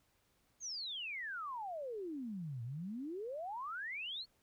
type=exponential two-way sweep; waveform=sine; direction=down then up; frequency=6660 to 112.4 to 4478 Hz; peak=-40 dBFS; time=0.6-4.26 s; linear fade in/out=50 ms; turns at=2.63 s; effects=pink hiss -75 dBFS RMS until 4.42 s